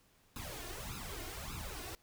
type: noise with flanger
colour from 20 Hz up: pink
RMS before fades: -44 dBFS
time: 0.36-1.95 s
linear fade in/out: 0 ms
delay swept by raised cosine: 0.77 to 2.87 ms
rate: 1.7 Hz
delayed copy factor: +0.95
effects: pink hiss -69 dBFS RMS until 2.02 s